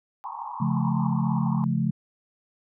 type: band-pass noise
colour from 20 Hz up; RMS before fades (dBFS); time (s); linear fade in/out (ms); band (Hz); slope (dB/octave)
pink; -35; 0.24-1.64; 0; 820 to 1100; 96
type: chord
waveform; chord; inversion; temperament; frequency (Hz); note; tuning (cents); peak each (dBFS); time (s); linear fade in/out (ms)
sine; Db augmented; none; just; 138.59 / 173.24 / 216.5; Db3 / F3 / A3; 0 / -14 / -28; -26; 0.6-1.91; 10
effects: none